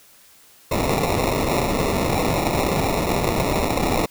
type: noise with sample-and-hold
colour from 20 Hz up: white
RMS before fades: -21 dBFS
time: 0.71-4.06 s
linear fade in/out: 5 ms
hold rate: 1575 Hz
effects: white hiss -51 dBFS RMS until 4.1 s